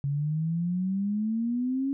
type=exponential sweep; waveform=sine; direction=up; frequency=138.59 to 278 Hz; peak=-25 dBFS; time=0.04-1.93 s; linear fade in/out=0 ms; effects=none